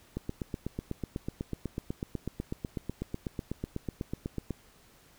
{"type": "click train", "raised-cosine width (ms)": 3, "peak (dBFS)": -20, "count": 36, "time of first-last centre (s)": [0.17, 4.507], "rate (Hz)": 8.07, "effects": ["pink hiss -60 dBFS RMS until 5.18 s"]}